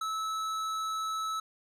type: tone with tanh clipping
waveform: sine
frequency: 1303 Hz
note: E6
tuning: 20 cents flat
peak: -33 dBFS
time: 0.01-1.4 s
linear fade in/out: 5 ms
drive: 15 dB
effects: none